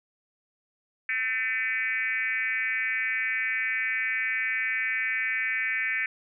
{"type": "tone with frequency modulation", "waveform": "sine", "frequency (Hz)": 2030, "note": "B6", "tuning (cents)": 47, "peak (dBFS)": -25, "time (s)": [1.09, 6.06], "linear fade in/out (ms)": 2, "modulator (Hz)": 240, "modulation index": 1.6, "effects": []}